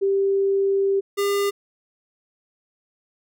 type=tone pair in turn; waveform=sine / square; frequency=392.7 / 402.1 Hz; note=G4 / G4; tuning=+3 / +44 cents; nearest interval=unison; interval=41 cents; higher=second; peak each=-17 / -20 dBFS; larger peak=first; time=0.01-1.01 / 1.17-1.51 s; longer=first; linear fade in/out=20 ms; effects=none